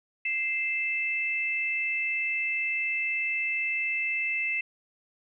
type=tone pair together; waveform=sine; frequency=2093 / 2637 Hz; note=C7 / E7; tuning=0 / 0 cents; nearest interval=major third; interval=400 cents; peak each=-30 / -28 dBFS; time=0.25-4.61 s; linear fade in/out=5 ms; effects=none